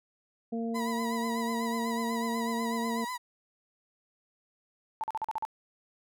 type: harmonic tone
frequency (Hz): 229.5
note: A#3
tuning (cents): -27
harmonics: 1 / 2 / 3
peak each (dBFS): -31 / -37 / -41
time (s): 0.52-3.05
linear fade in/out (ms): 10
type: tone with vibrato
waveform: 35% pulse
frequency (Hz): 984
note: B5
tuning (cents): -7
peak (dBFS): -32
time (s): 0.74-3.18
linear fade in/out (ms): 20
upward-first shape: sine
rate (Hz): 8.1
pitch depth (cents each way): 57
type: tone bursts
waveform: sine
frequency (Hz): 880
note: A5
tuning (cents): 0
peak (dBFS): -29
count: 7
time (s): 5.01-5.451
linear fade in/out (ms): 0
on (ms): 27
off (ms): 42
effects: none